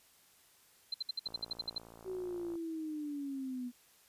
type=tone bursts; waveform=sine; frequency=4098 Hz; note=C8; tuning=37 cents flat; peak=-33 dBFS; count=11; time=0.92-1.782 s; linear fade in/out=5 ms; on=22 ms; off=62 ms
type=click train; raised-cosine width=1 ms; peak=-39 dBFS; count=74; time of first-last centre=1.27-2.555 s; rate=56.8 Hz
type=linear sweep; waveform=sine; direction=down; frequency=378.4 to 241.7 Hz; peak=-37 dBFS; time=2.04-3.72 s; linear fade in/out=50 ms
effects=white hiss -65 dBFS RMS until 4.08 s + resampled to 32000 Hz